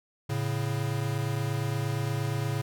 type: tone pair together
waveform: square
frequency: 111.4 / 139.95 Hz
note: A2 / C#3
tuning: +22 / +17 cents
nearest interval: major third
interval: 395 cents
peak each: -31 / -31 dBFS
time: 0.29-2.62 s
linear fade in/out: 10 ms
effects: none